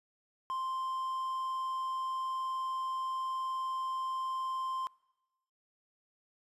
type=tone with quantisation; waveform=triangle; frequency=1046.5 Hz; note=C6; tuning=in tune; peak=-31 dBFS; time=0.5-4.87 s; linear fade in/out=0 ms; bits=10; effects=noise-tail reverb RT60 1.0 s tail -24 dB re dry + resampled to 32000 Hz